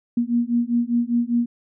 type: beating tone pair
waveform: sine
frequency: 235.3 / 240.3 Hz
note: A#3 / B3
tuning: +16 / -47 cents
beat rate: 5 Hz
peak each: -21 dBFS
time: 0.17-1.46 s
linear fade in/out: 5 ms
effects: none